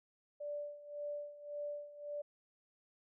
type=tone with tremolo; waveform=sine; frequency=585 Hz; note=D5; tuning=7 cents flat; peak=-38 dBFS; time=0.4-2.22 s; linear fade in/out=10 ms; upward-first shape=sine; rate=1.8 Hz; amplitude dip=80%; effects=none